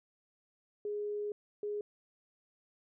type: tone bursts at uneven times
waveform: sine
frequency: 415.2 Hz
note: G#4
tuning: in tune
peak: -34 dBFS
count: 2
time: 0.85-1.32 / 1.63-1.81 s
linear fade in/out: 2 ms
effects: none